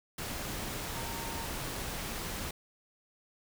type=tone in noise; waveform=sine; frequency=919 Hz; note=A#5; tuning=25 cents flat; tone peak=-44 dBFS; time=0.95-1.46 s; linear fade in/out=5 ms; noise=pink; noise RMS=-38 dBFS; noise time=0.18-2.51 s; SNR=-9 dB; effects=none